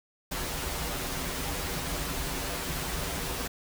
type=noise with comb filter; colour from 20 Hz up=pink; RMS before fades=-33 dBFS; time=0.31-3.48 s; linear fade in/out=10 ms; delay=9.3 ms; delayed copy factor=-0.8; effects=none